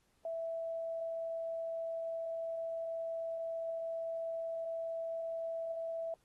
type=tone; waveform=sine; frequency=659.3 Hz; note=E5; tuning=in tune; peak=-36 dBFS; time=0.25-6.14 s; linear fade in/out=2 ms; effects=pink hiss -75 dBFS RMS until 6.24 s + AAC 32 kbps